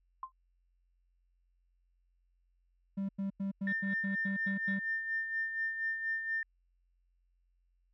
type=tone with exponential decay; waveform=sine; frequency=1046.5 Hz; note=C6; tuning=in tune; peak=-33 dBFS; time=0.23-0.32 s; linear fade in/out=2 ms; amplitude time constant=18 ms
type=tone bursts; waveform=triangle; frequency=196 Hz; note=G3; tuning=in tune; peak=-30 dBFS; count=9; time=2.97-4.794 s; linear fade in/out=10 ms; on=120 ms; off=93 ms
type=tone with tremolo; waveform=sine; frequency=1800 Hz; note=A6; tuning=39 cents sharp; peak=-30 dBFS; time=3.67-6.43 s; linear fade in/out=2 ms; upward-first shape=sine; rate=4.2 Hz; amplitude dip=55%
effects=tanh soft clip ceiling -23 dBFS + added 44 Hz sine -70 dBFS peak until 7.93 s